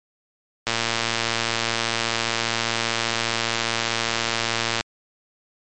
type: click train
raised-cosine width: 0.2 ms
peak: -4 dBFS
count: 477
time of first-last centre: 0.67-4.809 s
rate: 115 Hz
effects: MP3 48 kbps